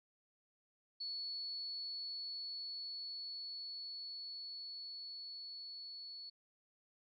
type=tone with level ramp; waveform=sine; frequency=4412 Hz; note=C#8; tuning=9 cents flat; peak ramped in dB=-40 to -47 dBFS; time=1-6.3 s; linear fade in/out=10 ms; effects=none